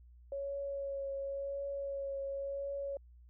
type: tone with vibrato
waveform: sine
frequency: 554.4 Hz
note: C#5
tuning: in tune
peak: -36 dBFS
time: 0.32-2.97 s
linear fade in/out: 2 ms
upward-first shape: triangle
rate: 0.93 Hz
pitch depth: 18 cents each way
effects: added 60 Hz sine -55 dBFS peak until 3.29 s